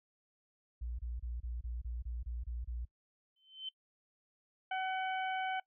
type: tone bursts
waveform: sine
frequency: 59.3 Hz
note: A#1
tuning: 30 cents sharp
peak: -37 dBFS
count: 10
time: 0.81-2.853 s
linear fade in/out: 10 ms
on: 180 ms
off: 27 ms
type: tone with exponential growth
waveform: sine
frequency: 3077 Hz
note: G7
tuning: 33 cents flat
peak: -36 dBFS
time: 3.36-3.69 s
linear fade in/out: 5 ms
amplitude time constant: 71 ms
type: harmonic tone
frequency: 754 Hz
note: F#5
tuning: 32 cents sharp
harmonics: 1 / 2 / 3 / 4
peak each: -35 / -41 / -45 / -47 dBFS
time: 4.71-5.6 s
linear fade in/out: 5 ms
effects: noise-tail reverb RT60 0.1 s tail -22 dB re dry